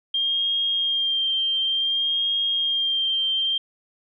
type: tone with vibrato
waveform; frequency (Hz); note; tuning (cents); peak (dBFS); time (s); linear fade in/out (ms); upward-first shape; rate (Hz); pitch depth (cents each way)
sine; 3200; G7; +35; -20; 0.14-3.58; 5; sine; 0.56; 27
effects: none